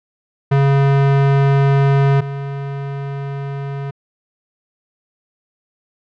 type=tone pair in turn; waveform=square; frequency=138.59 / 139.22 Hz; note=C#3 / C#3; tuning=0 / +8 cents; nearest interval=unison; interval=8 cents; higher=second; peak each=-11 / -23 dBFS; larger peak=first; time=0.51-2.21 / 2.21-3.91 s; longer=neither; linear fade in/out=10 ms; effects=low-pass 2000 Hz 12 dB/octave